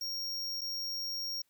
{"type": "tone with dropouts", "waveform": "square", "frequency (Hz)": 5570, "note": "F8", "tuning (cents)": -5, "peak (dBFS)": -35, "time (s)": [0.01, 1.42], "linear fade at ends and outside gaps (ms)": 5, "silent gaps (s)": [0.61, 0.615], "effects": ["white hiss -75 dBFS RMS until 1.49 s"]}